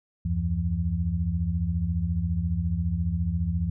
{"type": "tone cluster", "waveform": "sine", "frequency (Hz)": [76.5, 91, 170.6], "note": ["D#2", "F#2", "F3"], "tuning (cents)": [-29, -28, -40], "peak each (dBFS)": -28, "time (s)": [0.25, 3.7], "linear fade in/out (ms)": 5, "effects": []}